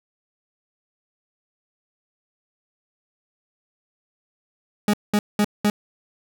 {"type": "tone bursts", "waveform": "40% pulse", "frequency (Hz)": 207.7, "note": "G#3", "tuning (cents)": 0, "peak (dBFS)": -15, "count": 4, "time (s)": [4.88, 5.7], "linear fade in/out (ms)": 2, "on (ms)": 55, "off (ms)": 200, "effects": []}